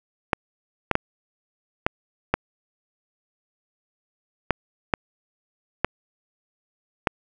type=clicks; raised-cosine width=0.5 ms; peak=-3 dBFS; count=9; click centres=0.332 / 0.913 / 0.954 / 1.865 / 2.34 / 4.507 / 4.938 / 5.846 / 7.072 s; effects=none